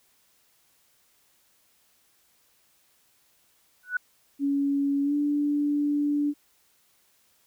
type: tone with exponential growth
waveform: sine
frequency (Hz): 1480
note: F#6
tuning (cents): 0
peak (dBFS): -20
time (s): 3.83-3.97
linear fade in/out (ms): 5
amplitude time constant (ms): 30
type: tone with pitch glide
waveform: sine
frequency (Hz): 280.7 to 291.3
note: C#4 to D4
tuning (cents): +22 to -14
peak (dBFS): -22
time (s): 4.39-6.34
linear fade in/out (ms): 50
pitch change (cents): +64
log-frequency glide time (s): 5.03-5.14
effects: white hiss -65 dBFS RMS until 7.46 s